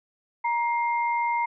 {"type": "tone pair together", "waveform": "sine", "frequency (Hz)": [941.3, 2111], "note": ["A#5", "C7"], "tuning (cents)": [17, 15], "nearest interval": "octave + major second", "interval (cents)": 1398, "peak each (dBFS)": [-23, -30], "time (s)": [0.44, 1.46], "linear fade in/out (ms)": 10, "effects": []}